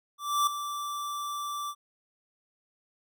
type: tone with ADSR envelope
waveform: square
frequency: 1168 Hz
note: D6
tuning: 10 cents flat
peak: -22 dBFS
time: 0.18-1.75 s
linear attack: 290 ms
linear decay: 4 ms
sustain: -11 dB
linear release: 60 ms
effects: none